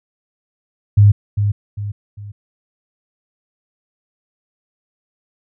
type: tone with echo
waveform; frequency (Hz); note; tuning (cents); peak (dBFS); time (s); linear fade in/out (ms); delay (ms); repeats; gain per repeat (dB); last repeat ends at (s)
sine; 102.7; G#2; -19; -5; 0.97-1.12; 10; 400; 3; -8; 2.32
effects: none